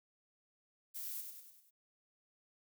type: noise with echo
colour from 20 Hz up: violet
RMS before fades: -44 dBFS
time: 0.94-1.22 s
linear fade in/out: 20 ms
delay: 98 ms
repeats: 5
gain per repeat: -5 dB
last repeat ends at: 1.71 s
effects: none